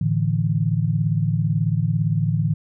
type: chord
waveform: sine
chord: A suspended fourth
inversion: none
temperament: equal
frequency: 110 / 146.83 / 164.81 Hz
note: A2 / D3 / E3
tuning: 0 / 0 / 0 cents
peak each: -22 dBFS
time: 0.01-2.54 s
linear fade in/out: 5 ms
effects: none